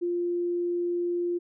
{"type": "tone", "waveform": "sine", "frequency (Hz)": 349.2, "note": "F4", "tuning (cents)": 0, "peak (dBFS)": -25, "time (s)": [0.01, 1.39], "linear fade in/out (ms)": 20, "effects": []}